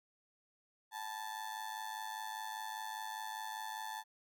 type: tone with amplitude modulation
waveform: 35% pulse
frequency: 876 Hz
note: A5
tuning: 8 cents flat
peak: -36 dBFS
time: 0.91-4.04 s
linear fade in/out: 50 ms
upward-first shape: sine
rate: 105 Hz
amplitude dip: 75%
effects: none